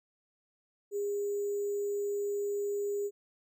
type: tone with sample-and-hold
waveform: sine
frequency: 406.7 Hz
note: G#4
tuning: 36 cents flat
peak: -30 dBFS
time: 0.91-3.11 s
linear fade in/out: 50 ms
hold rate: 7350 Hz
effects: none